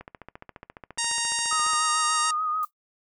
click train, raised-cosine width 0.5 ms, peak -25 dBFS, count 26, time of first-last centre 0.01-1.734 s, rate 14.5 Hz
harmonic tone, 932.3 Hz, A#5, in tune, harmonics 1 / 2 / 3 / 4 / 5 / 6 / 7 / 8 / 9 / 10, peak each -34 / -34 / -34 / -34 / -34 / -34 / -34 / -34 / -34 / -34 dBFS, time 0.98-2.31 s, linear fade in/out 5 ms
sine tone with vibrato, 1244.5 Hz, D#6, in tune, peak -24 dBFS, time 1.51-2.65 s, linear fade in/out 5 ms, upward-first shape sine, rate 6.8 Hz, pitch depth 34 cents each way
violet noise with exponential decay, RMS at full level -39 dBFS, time 2.63-2.71 s, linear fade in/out 1 ms, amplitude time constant 17 ms
effects noise-tail reverb RT60 0.1 s tail -22 dB re dry

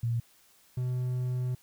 sine / triangle tone pair in turn, 117.1 / 125.77 Hz, A#2 / B2, +8 / +32 cents, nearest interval minor second, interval 124 cents, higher second, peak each -26 dBFS, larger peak neither, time 0.03-0.2 / 0.77-1.55 s, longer second, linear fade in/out 5 ms, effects white hiss -62 dBFS RMS until 1.62 s

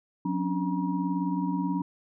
sine tone cluster, 181 / 267.7 / 286.2 / 955 Hz, F#3 / C4 / D4 / A#5, -38 / +40 / -45 / +42 cents, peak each -29 / -33 / -30 / -35 dBFS, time 0.25-1.82 s, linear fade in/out 5 ms, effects none

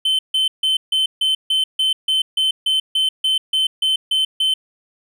triangle tone bursts, 3072 Hz, G7, 36 cents flat, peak -13 dBFS, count 16, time 0.05-4.54 s, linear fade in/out 5 ms, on 140 ms, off 150 ms, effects none

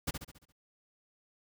pink noise with echo, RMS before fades -33 dBFS, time 0.07-0.11 s, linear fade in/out 10 ms, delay 69 ms, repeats 6, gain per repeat -6 dB, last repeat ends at 0.524 s, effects none

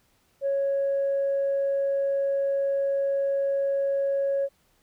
sine tone, 553 Hz, C#5, 4 cents flat, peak -21 dBFS, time 0.41-4.49 s, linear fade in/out 50 ms, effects tanh soft clip ceiling -19 dBFS + pink hiss -66 dBFS RMS until 4.82 s

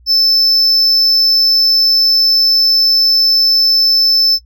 triangle tone, 5274 Hz, E8, in tune, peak -7 dBFS, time 0.06-4.39 s, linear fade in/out 50 ms, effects noise-tail reverb RT60 0.1 s tail -17 dB re dry + added 60 Hz sine -42 dBFS peak until 4.45 s

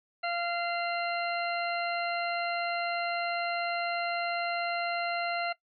harmonic tone, 691 Hz, F5, 19 cents flat, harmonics 1 / 2 / 3 / 4 / 6, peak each -32 / -35 / -37 / -38 / -40 dBFS, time 0.23-5.53 s, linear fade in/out 10 ms, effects noise-tail reverb RT60 0.1 s tail -19 dB re dry

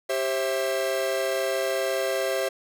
45% pulse chord, C major, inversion second, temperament equal with one note detuned, 392 / 534.2 / 659.3 Hz, G4 / C5 / E5, 0 / +36 / 0 cents, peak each -30 / -27 / -29 dBFS, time 0.09-2.49 s, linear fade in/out 10 ms, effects none

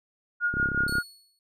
sine tone with tremolo, 1430 Hz, F6, 41 cents sharp, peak -21 dBFS, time 0.4-1.03 s, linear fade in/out 50 ms, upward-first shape sine, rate 5.5 Hz, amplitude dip 65%
click train, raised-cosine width 3 ms, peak -20 dBFS, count 16, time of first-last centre 0.54-0.984 s, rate 33.8 Hz
sawtooth tone with exponential decay, 4386 Hz, C#8, 19 cents flat, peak -28 dBFS, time 0.88-1.39 s, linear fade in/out 1 ms, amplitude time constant 110 ms
effects resampled to 32000 Hz

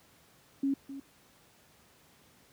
sine tone with echo, 274.8 Hz, C#4, 15 cents flat, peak -26 dBFS, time 0.63-0.74 s, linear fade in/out 5 ms, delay 260 ms, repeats 1, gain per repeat -13 dB, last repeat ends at 1 s, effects pink hiss -62 dBFS RMS until 2.52 s + high-pass 80 Hz 12 dB/octave

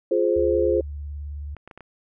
sine chord, F minor, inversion none, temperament just, 349.2 / 419.1 / 523.8 Hz, F4 / Ab4 / C5, 0 / +16 / +2 cents, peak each -22 dBFS, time 0.11-0.81 s, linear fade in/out 5 ms
sine tone with vibrato, 72.6 Hz, D2, 19 cents flat, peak -30 dBFS, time 0.36-1.55 s, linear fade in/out 5 ms, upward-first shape sine, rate 19 Hz, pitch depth 56 cents each way
clicks, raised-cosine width 0.5 ms, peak -27 dBFS, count 5, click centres 1.567 / 1.676 / 1.712 / 1.776 / 1.807 s
effects none

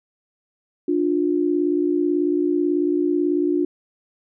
sine tone pair together, 296.1 / 354.3 Hz, D4 / F4, +14 / +25 cents, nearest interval minor third, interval 311 cents, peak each -20 dBFS, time 0.88-3.65 s, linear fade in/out 5 ms, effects none

